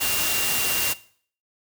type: tone in noise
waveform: sine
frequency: 2777 Hz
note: F7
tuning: 10 cents flat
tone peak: -27 dBFS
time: 0-0.94 s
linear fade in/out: 20 ms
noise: white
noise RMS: -24 dBFS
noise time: 0-0.94 s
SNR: -6 dB
effects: noise-tail reverb RT60 0.5 s tail -18 dB re dry